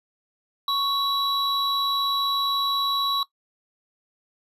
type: tone pair together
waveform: triangle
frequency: 1109 / 3918 Hz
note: C#6 / B7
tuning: 0 / -15 cents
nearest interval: octave + minor seventh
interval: 2185 cents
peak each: -23 dBFS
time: 0.68-3.23 s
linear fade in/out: 2 ms
effects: noise-tail reverb RT60 0.1 s tail -17 dB re dry + resampled to 32000 Hz